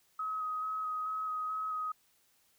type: tone with vibrato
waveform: sine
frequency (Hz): 1267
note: D#6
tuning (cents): +31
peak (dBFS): -33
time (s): 0.19-1.92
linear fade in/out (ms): 5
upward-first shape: square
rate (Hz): 2.3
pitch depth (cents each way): 13
effects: white hiss -70 dBFS RMS until 2.58 s